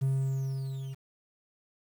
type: tone with level ramp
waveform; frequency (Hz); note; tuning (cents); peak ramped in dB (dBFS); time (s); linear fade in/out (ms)
triangle; 134.4; C3; +47; -21 to -34; 0.01-0.95; 20
effects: tanh soft clip ceiling -18 dBFS + 9-bit